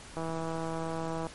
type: click train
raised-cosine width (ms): 1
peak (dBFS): -22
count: 180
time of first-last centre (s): 0.17-1.268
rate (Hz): 163
effects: pink hiss -48 dBFS RMS until 1.34 s + MP3 48 kbps